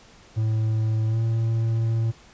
triangle tone with pitch glide, 110 to 113.42 Hz, A2 to A#2, 0 to -47 cents, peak -18 dBFS, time 0.36-2.12 s, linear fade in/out 20 ms, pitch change +53 cents, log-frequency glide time 1.08-1.18 s, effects pink hiss -51 dBFS RMS until 2.33 s + resampled to 16000 Hz

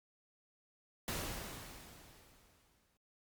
pink noise with exponential decay, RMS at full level -38 dBFS, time 1.08-2.97 s, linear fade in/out 1 ms, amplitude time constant 410 ms, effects noise-tail reverb RT60 0.2 s tail -26 dB re dry + Opus 48 kbps

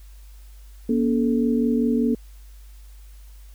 sine tone cluster, 237.9 / 283 / 437 Hz, A#3 / C#4 / A4, +35 / +36 / -12 cents, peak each -19 / -25 / -26 dBFS, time 0.89-2.15 s, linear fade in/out 5 ms, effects added 50 Hz sine -41 dBFS peak until 3.54 s + white hiss -57 dBFS RMS until 3.54 s

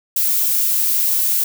violet noise, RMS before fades -17 dBFS, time 0.16-1.44 s, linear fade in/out 5 ms, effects none

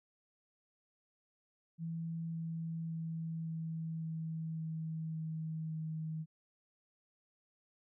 sine tone with pitch steps, 164.81 / 163.86 / 162.92 / 161.98 / 161.05 / 160.12 / 159.2 / 158.28 Hz, E3 / E3 / E3 / E3 / E3 / D#3 / D#3 / D#3, 0 / -10 / -20 / -30 / -40 / +50 / +40 / +30 cents, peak -37 dBFS, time 1.78-6.26 s, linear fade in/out 50 ms, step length 560 ms, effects none

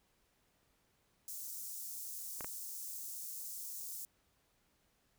white high-pass noise, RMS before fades -45 dBFS, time 1.28-4.05 s, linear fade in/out 0 ms, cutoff 6000 Hz, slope 24 dB/octave
clicks, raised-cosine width 0.5 ms, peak -28 / -28 dBFS, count 2, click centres 2.408 / 2.445 s
effects pink hiss -75 dBFS RMS until 5.18 s

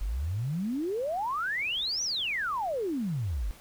sine exponential two-way sweep, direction up then down, 43.86 to 6060 to 43.86 Hz, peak -28 dBFS, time 0.01-3.51 s, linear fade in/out 0 ms, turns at 2.03 s, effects pink hiss -53 dBFS RMS until 3.6 s

